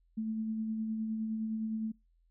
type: tone with tremolo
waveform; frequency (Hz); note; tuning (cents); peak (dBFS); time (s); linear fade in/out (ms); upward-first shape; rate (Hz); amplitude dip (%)
sine; 220; A3; 0; -31; 0.17-1.92; 10; sine; 9.7; 30
effects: noise-tail reverb RT60 0.2 s tail -24 dB re dry + added 42 Hz sine -66 dBFS peak until 2.3 s